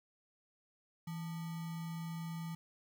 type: tone with sample-and-hold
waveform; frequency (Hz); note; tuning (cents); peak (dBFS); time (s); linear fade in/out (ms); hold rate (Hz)
sine; 164.81; E3; 0; -39; 1.07-2.55; 5; 1050
effects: none